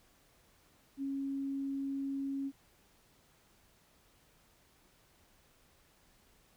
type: tone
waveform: sine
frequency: 274.4 Hz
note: C#4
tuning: 17 cents flat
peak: -34 dBFS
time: 0.97-2.52 s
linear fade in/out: 50 ms
effects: pink hiss -67 dBFS RMS until 6.56 s